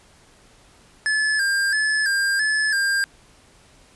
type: tone with vibrato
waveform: square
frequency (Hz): 1661.2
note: G#6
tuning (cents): 0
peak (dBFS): -19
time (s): 1.06-3.04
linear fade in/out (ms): 0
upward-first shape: square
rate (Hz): 1.5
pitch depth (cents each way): 65
effects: pink hiss -53 dBFS RMS until 3.95 s + resampled to 24000 Hz